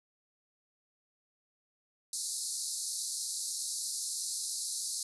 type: band-pass noise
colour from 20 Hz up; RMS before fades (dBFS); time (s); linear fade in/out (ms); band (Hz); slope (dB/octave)
white; -37; 2.13-5.03; 2; 4000 to 11000; 96
effects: none